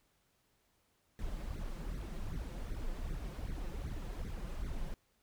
brown noise with flanger, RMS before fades -40 dBFS, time 1.19-4.94 s, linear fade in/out 0 ms, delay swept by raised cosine 0.48 to 5.88 ms, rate 2.6 Hz, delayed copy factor +0.85, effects pink hiss -75 dBFS RMS until 5.22 s

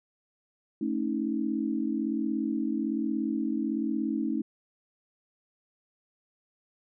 sine tone cluster, 220.2 / 276.6 / 317.8 Hz, A3 / C#4 / D#4, +2 / -4 / +37 cents, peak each -31 dBFS, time 0.81-4.42 s, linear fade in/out 5 ms, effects none

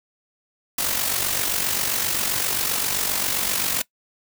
white noise with amplitude modulation, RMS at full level -21 dBFS, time 0.78-3.82 s, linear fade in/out 5 ms, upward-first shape sine, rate 47.6 Hz, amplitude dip 55%, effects noise-tail reverb RT60 0.1 s tail -21 dB re dry

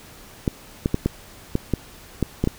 clicks, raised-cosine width 3 ms, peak -6 dBFS, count 9, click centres 0.478 / 0.859 / 0.944 / 1.06 / 1.554 / 1.737 / 2.227 / 2.44 / 2.474 s, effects pink hiss -45 dBFS RMS until 2.58 s

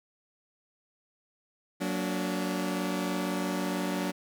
sawtooth chord, Gb augmented, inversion none, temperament just, 185 / 231.2 / 289.1 Hz, Gb3 / Bb3 / D4, 0 / -14 / -27 cents, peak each -28 / -33 / -29 dBFS, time 1.8-4.12 s, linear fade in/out 20 ms, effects none

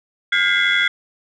sine tone cluster, 1420 / 1604 / 2013 / 2105 / 3371 Hz, F6 / G6 / B6 / C7 / G#7, +28 / +39 / +33 / +10 / +25 cents, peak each -20 dBFS, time 0.32-0.88 s, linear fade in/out 5 ms, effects tanh soft clip ceiling -7 dBFS

